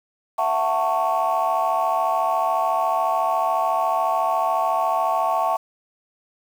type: chord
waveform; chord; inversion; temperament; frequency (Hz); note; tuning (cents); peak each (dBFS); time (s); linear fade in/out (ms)
sine; F# minor seventh; third; just; 666 / 740 / 888 / 1110; E5 / F#5 / A5 / C#6; +18 / 0 / +16 / +2; -23; 0.38-5.57; 10
effects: tanh soft clip ceiling -11 dBFS + 7-bit